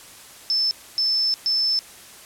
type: tone bursts at uneven times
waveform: sine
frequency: 5274 Hz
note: E8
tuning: in tune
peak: -18 dBFS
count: 3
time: 0.5-0.71 / 0.98-1.34 / 1.46-1.79 s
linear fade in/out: 0 ms
effects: white hiss -44 dBFS RMS until 2.25 s + low-pass 12000 Hz 12 dB/octave